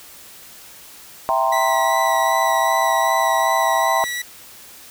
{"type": "chord", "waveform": "sine", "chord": "C dominant seventh", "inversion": "first", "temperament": "equal", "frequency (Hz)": [659.3, 784, 932.3, 1046.5], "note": ["E5", "G5", "Bb5", "C6"], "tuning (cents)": [0, 0, 0, 0], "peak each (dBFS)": -21, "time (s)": [1.29, 4.04], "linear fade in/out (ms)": 0}
{"type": "tone with vibrato", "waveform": "sawtooth", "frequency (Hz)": 1959, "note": "B6", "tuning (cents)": -15, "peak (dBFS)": -20, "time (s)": [1.52, 4.22], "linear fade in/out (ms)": 5, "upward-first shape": "sine", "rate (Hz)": 2.6, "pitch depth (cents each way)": 16}
{"effects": ["white hiss -42 dBFS RMS until 4.9 s"]}